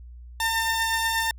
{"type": "tone pair together", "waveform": "sawtooth", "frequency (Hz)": [905, 1801.7], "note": ["A5", "A6"], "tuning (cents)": [48, 41], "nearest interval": "octave", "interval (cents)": 1193, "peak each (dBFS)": -22, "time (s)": [0.4, 1.31], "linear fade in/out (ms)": 2, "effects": ["added 60 Hz sine -40 dBFS peak until 1.38 s"]}